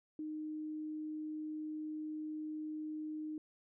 sine tone, 308.1 Hz, D#4, 17 cents flat, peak -39 dBFS, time 0.19-3.38 s, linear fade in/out 2 ms, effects none

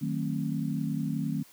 sine chord, D# diminished seventh, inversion none, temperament just, 155.56 / 186.68 / 224 / 268.8 Hz, D#3 / F#3 / A3 / C4, 0 / +16 / +31 / +47 cents, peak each -31 / -35 / -33 / -34 dBFS, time 0.01-1.43 s, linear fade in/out 10 ms, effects white hiss -56 dBFS RMS until 1.52 s + high-pass 100 Hz 12 dB/octave

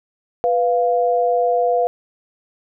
sine tone pair together, 493.9 / 696.9 Hz, B4 / F5, 0 / -4 cents, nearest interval tritone, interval 596 cents, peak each -17 / -17 dBFS, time 0.44-1.87 s, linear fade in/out 0 ms, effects none

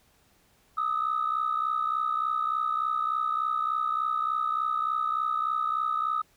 sine tone pair together, 1226 / 1289.4 Hz, D#6 / E6, -26 / -39 cents, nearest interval minor second, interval 87 cents, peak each -27 dBFS, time 0.77-6.22 s, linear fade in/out 10 ms, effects tanh soft clip ceiling -19 dBFS + pink hiss -64 dBFS RMS until 6.36 s

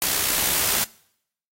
white noise with amplitude modulation, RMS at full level -20 dBFS, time 0.02-0.84 s, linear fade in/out 0 ms, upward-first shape sine, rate 64.5 Hz, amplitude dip 40%, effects noise-tail reverb RT60 0.7 s tail -23 dB re dry + AAC 48 kbps

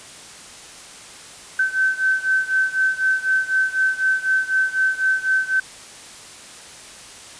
sine beating tone pair, 1536 / 1540 Hz, G6 / G6, -36 / -31 cents, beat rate 4 Hz, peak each -19 / -21 dBFS, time 1.59-5.6 s, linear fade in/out 5 ms, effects white hiss -40 dBFS RMS until 7.39 s + resampled to 22050 Hz

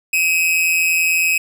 45% pulse tone with amplitude modulation, 2542 Hz, D#7, 36 cents sharp, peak -11 dBFS, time 0.13-1.38 s, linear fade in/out 5 ms, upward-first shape sine, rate 169 Hz, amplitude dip 65%, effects none

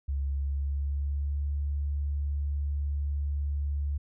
sine tone with pitch glide, 69.3 to 71.79 Hz, C#2 to D2, 0 to -39 cents, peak -27 dBFS, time 0.08-3.98 s, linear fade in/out 10 ms, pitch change +61 cents, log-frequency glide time 0.27-1.46 s, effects none

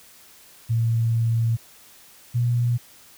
sine tone pair in turn, 114.8 / 120.34 Hz, A#2 / B2, -26 / -44 cents, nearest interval minor second, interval 82 cents, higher second, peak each -18 / -18 dBFS, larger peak neither, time 0.69-1.57 / 2.34-2.78 s, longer first, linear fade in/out 20 ms, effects white hiss -50 dBFS RMS until 3.17 s

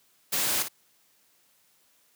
white noise with echo, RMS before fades -27 dBFS, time 0.32-0.63 s, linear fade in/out 10 ms, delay 56 ms, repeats 1, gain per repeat -9 dB, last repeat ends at 0.686 s, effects white hiss -65 dBFS RMS until 2.15 s + high-pass 100 Hz 12 dB/octave

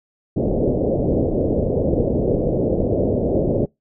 white low-pass noise, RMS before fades -19 dBFS, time 0.36-3.66 s, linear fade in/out 10 ms, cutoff 580 Hz, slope 48 dB/octave, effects noise-tail reverb RT60 0.2 s tail -26 dB re dry

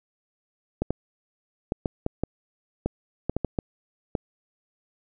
clicks, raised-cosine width 2 ms, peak -11 dBFS, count 12, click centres 0.82 / 0.906 / 1.721 / 1.858 / 2.064 / 2.236 / 2.86 / 3.296 / 3.366 / 3.447 / 3.588 / 4.152 s, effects none

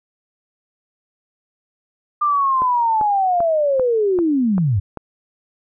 sine linear sweep, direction down, 1202 to 87.1 Hz, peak -14 dBFS, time 2.21-4.8 s, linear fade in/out 10 ms
click train, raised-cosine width 1 ms, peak -14 dBFS, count 7, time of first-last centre 2.62-4.973 s, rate 2.55 Hz
effects none

